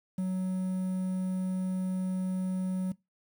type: tone with quantisation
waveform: triangle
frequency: 185.8 Hz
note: F#3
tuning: 7 cents sharp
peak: -26 dBFS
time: 0.18-2.92 s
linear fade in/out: 5 ms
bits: 9
effects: noise-tail reverb RT60 0.2 s tail -21 dB re dry